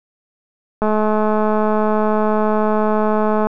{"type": "click train", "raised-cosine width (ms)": 1, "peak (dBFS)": -5, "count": 568, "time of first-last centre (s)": [0.82, 3.47], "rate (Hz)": 214, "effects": []}